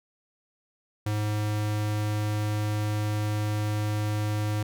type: tone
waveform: square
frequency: 105.6 Hz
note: G#2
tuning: 29 cents sharp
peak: -26 dBFS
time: 1.06-4.63 s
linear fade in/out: 5 ms
effects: none